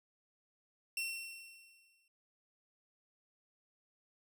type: tone with exponential decay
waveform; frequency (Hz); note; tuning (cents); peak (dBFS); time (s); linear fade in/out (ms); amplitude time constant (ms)
sawtooth; 2713; E7; +49; -31; 0.97-2.08; 2; 240
effects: none